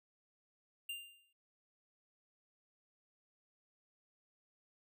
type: tone with exponential decay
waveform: square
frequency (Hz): 2794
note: F7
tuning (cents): 0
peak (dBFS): -39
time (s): 0.89-1.33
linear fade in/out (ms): 5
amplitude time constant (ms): 94
effects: none